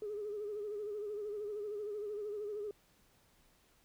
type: tone with vibrato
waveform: sine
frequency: 417.1 Hz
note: G#4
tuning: 7 cents sharp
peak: -37 dBFS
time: 0.02-2.71 s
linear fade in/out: 2 ms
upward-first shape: sine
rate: 13 Hz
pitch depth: 59 cents each way
effects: tanh soft clip ceiling -33 dBFS + pink hiss -69 dBFS RMS until 3.84 s